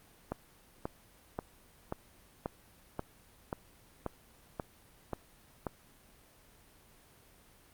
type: click train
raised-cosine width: 1 ms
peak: -20 dBFS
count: 11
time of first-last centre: 0.32-5.668 s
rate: 1.87 Hz
effects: pink hiss -61 dBFS RMS until 7.73 s + Opus 32 kbps